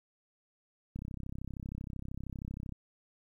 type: click train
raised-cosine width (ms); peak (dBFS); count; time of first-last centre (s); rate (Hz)
5; -28; 59; 0.96-2.723; 32.9
effects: 11-bit